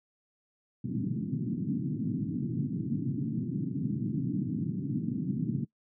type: band-pass noise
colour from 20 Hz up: pink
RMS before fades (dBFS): -32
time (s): 0.84-5.65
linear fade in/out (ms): 10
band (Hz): 120 to 300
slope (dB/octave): 48
effects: noise-tail reverb RT60 0.1 s tail -22 dB re dry